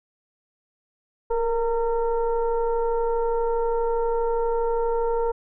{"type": "tone with frequency modulation", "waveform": "sine", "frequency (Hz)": 466.2, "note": "A#4", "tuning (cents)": 0, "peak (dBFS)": -20, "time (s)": [1.3, 5.32], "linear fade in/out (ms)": 10, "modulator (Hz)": 450, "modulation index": 0.89, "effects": []}